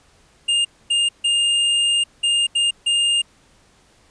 square tone bursts at uneven times, 2818 Hz, F7, 15 cents sharp, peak -16 dBFS, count 6, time 0.48-0.65 / 0.9-1.09 / 1.24-2.04 / 2.23-2.47 / 2.55-2.71 / 2.86-3.22 s, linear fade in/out 10 ms, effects pink hiss -55 dBFS RMS until 4.1 s + resampled to 22050 Hz

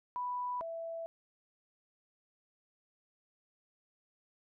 sine tone pair in turn, 987.8 / 662.1 Hz, B5 / E5, 0 / +7 cents, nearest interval perfect fifth, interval 693 cents, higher first, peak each -34 / -38 dBFS, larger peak first, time 0.16-0.61 / 0.61-1.06 s, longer neither, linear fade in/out 0 ms, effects none

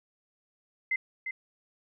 sine tone with echo, 2065 Hz, C7, 23 cents flat, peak -25 dBFS, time 0.91-0.96 s, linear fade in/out 5 ms, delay 350 ms, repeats 1, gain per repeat -7 dB, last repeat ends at 1.31 s, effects none

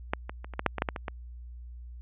clicks, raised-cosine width 0.5 ms, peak -11 / -21 / -26 / -26 / -14 / -7 / -16 / -10 / -13 / -19 / -17 dBFS, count 11, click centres 0.135 / 0.295 / 0.445 / 0.537 / 0.594 / 0.663 / 0.783 / 0.821 / 0.888 / 0.962 / 1.082 s, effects added 60 Hz sine -41 dBFS peak until 2.01 s + resampled to 8000 Hz

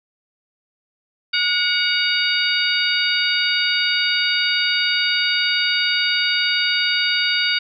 sine tone cluster, 1454 / 2242 / 2879 / 3724 / 4631 Hz, F#6 / C#7 / F#7 / A#7 / D8, -31 / +19 / -48 / -2 / -25 cents, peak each -23 dBFS, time 1.33-7.59 s, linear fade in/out 10 ms, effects none

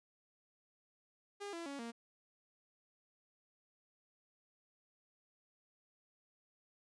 sawtooth tone with pitch steps, 405.2 / 336.8 / 280 / 232.7 Hz, G#4 / E4 / C#4 / A#3, -43 / +37 / +18 / -3 cents, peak -39 dBFS, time 1.4-1.92 s, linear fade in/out 20 ms, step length 130 ms, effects resampled to 22050 Hz

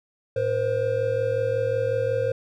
triangle tone cluster, 110.3 / 478.5 / 524 Hz, A2 / A#4 / C5, +5 / +45 / +2 cents, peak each -28 / -24 / -22 dBFS, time 0.36-2.32 s, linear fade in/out 5 ms, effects none

